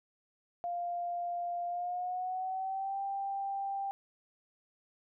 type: tone with pitch glide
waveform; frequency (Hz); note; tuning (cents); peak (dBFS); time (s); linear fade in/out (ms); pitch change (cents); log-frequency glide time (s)
sine; 698.5 to 788.6; F5 to G5; 0 to +10; -33; 0.64-3.91; 0; +210; 1.67-2.99
effects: none